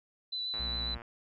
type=tone with vibrato; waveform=sine; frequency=3987 Hz; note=B7; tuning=16 cents sharp; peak=-33 dBFS; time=0.32-0.95 s; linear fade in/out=10 ms; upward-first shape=square; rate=7.3 Hz; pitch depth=13 cents each way
type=click train; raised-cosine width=0.5 ms; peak=-31 dBFS; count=57; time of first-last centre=0.54-1.019 s; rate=117 Hz
type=harmonic tone; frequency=61.74 Hz; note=B1; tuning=in tune; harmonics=1 / 3 / 4; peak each=-37 / -50 / -52 dBFS; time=0.59-0.98 s; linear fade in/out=10 ms
effects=none